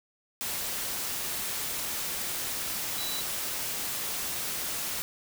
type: tone in noise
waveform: sine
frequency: 3944 Hz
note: B7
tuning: 3 cents flat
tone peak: -35 dBFS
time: 2.98-3.21 s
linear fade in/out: 0 ms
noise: white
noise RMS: -33 dBFS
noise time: 0.41-5.02 s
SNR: -5 dB
effects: none